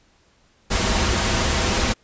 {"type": "noise with comb filter", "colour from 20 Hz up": "pink", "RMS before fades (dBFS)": -20, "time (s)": [0.7, 1.94], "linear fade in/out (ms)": 20, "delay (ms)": 6.9, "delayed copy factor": -0.5, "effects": ["pink hiss -59 dBFS RMS until 2.03 s", "resampled to 16000 Hz"]}